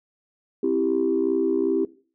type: chord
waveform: sine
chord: C major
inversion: none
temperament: equal with one note detuned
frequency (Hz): 264.1 / 329.6 / 392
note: C4 / E4 / G4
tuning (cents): +16 / 0 / 0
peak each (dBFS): -25 / -23 / -22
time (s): 0.63-1.85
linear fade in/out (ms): 5
effects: noise-tail reverb RT60 0.4 s tail -19 dB re dry + tanh soft clip ceiling -12 dBFS